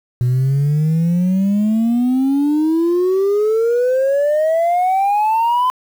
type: exponential sweep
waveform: sine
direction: up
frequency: 121.4 to 1022 Hz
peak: -10 dBFS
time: 0.21-5.7 s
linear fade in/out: 0 ms
effects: tanh soft clip ceiling -11 dBFS + 7-bit